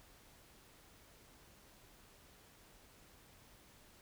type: silence
effects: pink hiss -63 dBFS RMS until 4.01 s